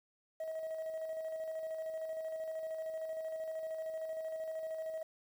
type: tone with tremolo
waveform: sine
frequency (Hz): 639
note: D#5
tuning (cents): +46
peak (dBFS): -34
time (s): 0.4-5.03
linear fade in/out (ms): 5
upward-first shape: square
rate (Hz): 13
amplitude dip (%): 40
effects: tanh soft clip ceiling -36 dBFS + 10-bit